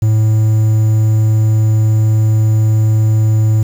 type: tone with quantisation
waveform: triangle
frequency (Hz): 109.1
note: A2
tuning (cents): -14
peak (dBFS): -6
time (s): 0.02-3.63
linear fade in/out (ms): 5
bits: 6
effects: none